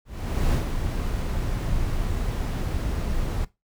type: noise with ADSR envelope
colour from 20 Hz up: brown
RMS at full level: -20 dBFS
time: 0.05-3.45 s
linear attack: 480 ms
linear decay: 110 ms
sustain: -6 dB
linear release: 7 ms
effects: noise-tail reverb RT60 0.2 s tail -18 dB re dry